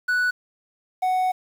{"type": "tone pair in turn", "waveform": "triangle", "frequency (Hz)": [1480, 741.7], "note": ["F#6", "F#5"], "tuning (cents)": [0, 4], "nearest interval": "octave", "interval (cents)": 1196, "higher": "first", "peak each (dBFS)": -17, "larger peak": "neither", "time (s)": [[0.08, 0.31], [1.02, 1.32]], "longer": "second", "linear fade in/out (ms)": 10, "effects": ["8-bit"]}